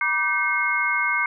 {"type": "tone cluster", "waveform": "sine", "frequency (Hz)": [962, 1177, 1544, 2159], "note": ["B5", "D6", "G6", "C#7"], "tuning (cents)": [-46, 3, -27, -46], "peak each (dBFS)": [-30, -27, -25, -22], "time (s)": [0.01, 1.26], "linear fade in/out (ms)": 2, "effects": []}